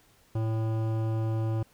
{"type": "tone with hard clipping", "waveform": "sine", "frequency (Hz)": 111.2, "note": "A2", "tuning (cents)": 19, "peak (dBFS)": -28, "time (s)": [0.35, 1.63], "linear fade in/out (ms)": 5, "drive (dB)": 15, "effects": ["pink hiss -62 dBFS RMS until 1.73 s"]}